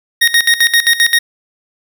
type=tone with tremolo; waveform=25% pulse; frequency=1864.7 Hz; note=A#6; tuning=in tune; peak=-3 dBFS; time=0.21-1.19 s; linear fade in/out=10 ms; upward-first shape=square; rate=7.6 Hz; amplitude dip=80%; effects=none